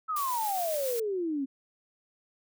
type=exponential sweep; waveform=sine; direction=down; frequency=1318.5 to 262.6 Hz; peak=-28 dBFS; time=0.08-1.46 s; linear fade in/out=20 ms
type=noise with tremolo; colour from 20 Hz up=blue; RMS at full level=-36 dBFS; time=0.16-1 s; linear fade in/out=5 ms; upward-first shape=triangle; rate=7.3 Hz; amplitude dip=25%
effects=none